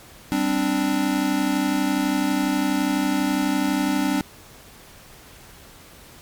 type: chord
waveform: square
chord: G suspended fourth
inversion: none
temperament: equal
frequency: 196 / 261.6 / 293.7 Hz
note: G3 / C4 / D4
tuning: 0 / 0 / 0 cents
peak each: -27 / -25 / -23 dBFS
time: 0.32-4.21 s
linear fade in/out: 0 ms
effects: pink hiss -46 dBFS RMS until 6.21 s + MP3 96 kbps

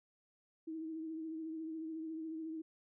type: tone with vibrato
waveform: sine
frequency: 320 Hz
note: D#4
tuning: 49 cents sharp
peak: -40 dBFS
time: 0.67-2.62 s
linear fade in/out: 10 ms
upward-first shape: triangle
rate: 14 Hz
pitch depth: 41 cents each way
effects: none

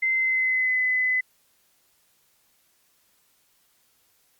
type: tone with pitch glide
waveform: sine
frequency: 2071 to 2016 Hz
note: C7 to B6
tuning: -18 to +35 cents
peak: -20 dBFS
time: 0.02-1.21 s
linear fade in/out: 10 ms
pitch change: -47 cents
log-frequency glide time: 0.13-0.82 s
effects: white hiss -65 dBFS RMS until 4.39 s + Opus 48 kbps

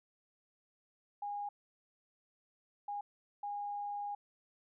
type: tone bursts at uneven times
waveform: sine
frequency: 818 Hz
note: G#5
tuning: 26 cents flat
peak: -37 dBFS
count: 3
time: 1.22-1.49 / 2.88-3.01 / 3.43-4.15 s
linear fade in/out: 5 ms
effects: none

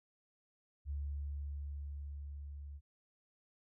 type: tone with level ramp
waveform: sine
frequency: 71.6 Hz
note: D2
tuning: 43 cents flat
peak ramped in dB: -36 to -45 dBFS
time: 0.85-2.81 s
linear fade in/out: 50 ms
effects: none

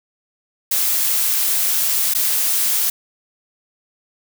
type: noise with dropouts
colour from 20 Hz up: blue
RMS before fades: -18 dBFS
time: 0.71-2.9 s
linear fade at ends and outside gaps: 5 ms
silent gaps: 2.138-2.148 s
effects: none

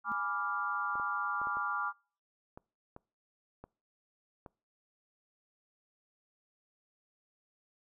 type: chord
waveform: sine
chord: G# diminished seventh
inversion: none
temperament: equal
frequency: 830.6 / 987.8 / 1174.7 / 1396.9 Hz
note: G#5 / B5 / D6 / F6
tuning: 0 / 0 / 0 / 0 cents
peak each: -41 / -41 / -35 / -36 dBFS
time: 0.04-1.93 s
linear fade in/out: 50 ms
type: tone with exponential growth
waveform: sine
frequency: 220 Hz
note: A3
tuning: in tune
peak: -39 dBFS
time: 0.04-0.12 s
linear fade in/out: 0 ms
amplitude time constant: 16 ms
type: clicks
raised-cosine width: 1 ms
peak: -33 dBFS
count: 9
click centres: 0.955 / 0.998 / 1.416 / 1.471 / 1.57 / 2.575 / 2.964 / 3.64 / 4.462 s
effects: noise-tail reverb RT60 0.4 s tail -25 dB re dry

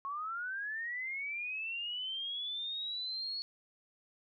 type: linear sweep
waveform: sine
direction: up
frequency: 1082 to 4389 Hz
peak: -36 dBFS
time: 0.05-3.42 s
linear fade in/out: 0 ms
effects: none

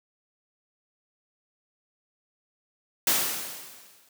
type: noise with exponential decay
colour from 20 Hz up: white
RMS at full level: -21 dBFS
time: 3.07-4.09 s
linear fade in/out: 2 ms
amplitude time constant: 220 ms
effects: high-pass 150 Hz 12 dB/octave

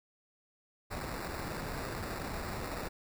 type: noise with sample-and-hold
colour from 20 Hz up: pink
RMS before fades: -39 dBFS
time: 0.9-2.89 s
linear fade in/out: 20 ms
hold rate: 3150 Hz
effects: none

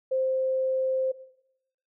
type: tone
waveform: sine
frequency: 523.3 Hz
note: C5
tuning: in tune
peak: -23 dBFS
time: 0.11-1.12 s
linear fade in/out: 10 ms
effects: noise-tail reverb RT60 0.8 s tail -17 dB re dry

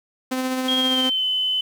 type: tone with tremolo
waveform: sawtooth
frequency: 257.9 Hz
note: C4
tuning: 25 cents flat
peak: -17 dBFS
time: 0.31-1.1 s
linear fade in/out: 10 ms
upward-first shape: sine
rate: 15 Hz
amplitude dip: 30%
type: tone with pitch glide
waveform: sine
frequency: 3248 to 3030 Hz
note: G#7 to F#7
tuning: -39 to +40 cents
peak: -19 dBFS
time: 0.68-1.61 s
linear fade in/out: 5 ms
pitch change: -121 cents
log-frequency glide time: 0.78-1.24 s
effects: 8-bit

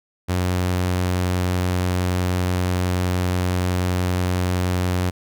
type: tone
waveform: sawtooth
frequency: 90.6 Hz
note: F#2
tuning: 36 cents flat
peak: -15 dBFS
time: 0.28-5.11 s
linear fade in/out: 20 ms
effects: none

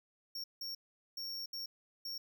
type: tone bursts at uneven times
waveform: square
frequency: 5510 Hz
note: F8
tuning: 24 cents flat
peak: -40 dBFS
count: 5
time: 0.35-0.44 / 0.61-0.75 / 1.17-1.46 / 1.53-1.66 / 2.05-2.18 s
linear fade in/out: 5 ms
effects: none

